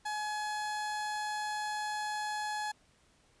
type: tone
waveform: 30% pulse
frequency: 846 Hz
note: G#5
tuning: 32 cents sharp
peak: -31 dBFS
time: 0.05-2.72 s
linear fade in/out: 10 ms
effects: pink hiss -67 dBFS RMS until 3.4 s + resampled to 22050 Hz